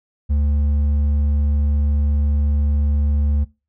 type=tone with hard clipping; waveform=sine; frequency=72.9 Hz; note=D2; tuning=12 cents flat; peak=-16 dBFS; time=0.29-3.45 s; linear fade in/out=20 ms; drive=4 dB; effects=noise-tail reverb RT60 0.3 s tail -22 dB re dry